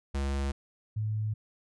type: tone pair in turn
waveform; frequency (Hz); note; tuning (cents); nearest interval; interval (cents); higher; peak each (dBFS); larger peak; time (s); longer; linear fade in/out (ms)
square / sine; 69 / 107.58; C#2 / A2; -7 / -39; minor sixth; 768; second; -29 / -28; second; 0.14-0.52 / 0.96-1.34; neither; 10
effects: resampled to 22050 Hz